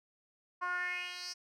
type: tone with band-pass filter sweep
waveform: 10% pulse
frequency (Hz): 358.1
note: F4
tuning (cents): +43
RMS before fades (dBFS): -38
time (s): 0.61-1.34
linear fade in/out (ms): 20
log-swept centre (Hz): 1100 to 5500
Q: 4.5
effects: none